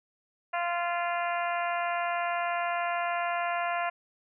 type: harmonic tone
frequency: 346.4 Hz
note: F4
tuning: 14 cents flat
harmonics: 2 / 3 / 4 / 5 / 6 / 7 / 8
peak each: -30 / -34 / -36 / -38 / -40 / -41 / -42 dBFS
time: 0.53-3.9 s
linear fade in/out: 10 ms
effects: none